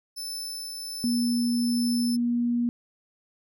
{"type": "tone with tremolo", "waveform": "sawtooth", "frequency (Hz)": 5274, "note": "E8", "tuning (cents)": 0, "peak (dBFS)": -29, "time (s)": [0.16, 2.17], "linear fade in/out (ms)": 20, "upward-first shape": "triangle", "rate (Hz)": 1.3, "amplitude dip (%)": 30}
{"type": "tone", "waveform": "sine", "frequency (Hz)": 239.1, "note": "A#3", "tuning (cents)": 44, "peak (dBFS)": -22, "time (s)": [1.04, 2.69], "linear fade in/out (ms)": 0}
{"effects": []}